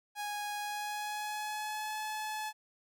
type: tone with pitch glide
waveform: sawtooth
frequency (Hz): 828 to 858.7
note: G#5 to A5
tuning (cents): -5 to -42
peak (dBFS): -32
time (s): 0.15-2.53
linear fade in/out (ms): 50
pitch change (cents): +63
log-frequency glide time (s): 0.59-1.98
effects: none